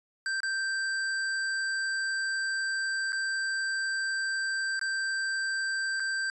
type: tone with dropouts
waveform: square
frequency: 1568 Hz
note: G6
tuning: in tune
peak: -29 dBFS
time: 0.26-6.3 s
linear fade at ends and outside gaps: 1 ms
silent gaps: 0.404-0.432 / 3.122-3.129 / 4.794-4.813 / 5.998-6.002 s
effects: resampled to 22050 Hz